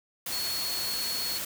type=tone in noise; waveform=sine; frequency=4355 Hz; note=C#8; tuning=31 cents flat; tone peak=-31 dBFS; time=0.32-1.38 s; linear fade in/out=5 ms; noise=white; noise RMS=-34 dBFS; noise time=0.26-1.45 s; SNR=0 dB; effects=none